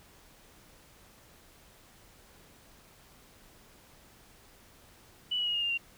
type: tone with pitch steps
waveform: sine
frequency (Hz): 2963 / 2922 / 2882 / 2842 / 2803 / 2765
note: F#7 / F#7 / F#7 / F7 / F7 / F7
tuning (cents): +2 / -22 / -46 / +30 / +6 / -18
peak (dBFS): -28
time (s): 5.31-5.778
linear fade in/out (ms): 10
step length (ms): 78
effects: pink hiss -58 dBFS RMS until 5.97 s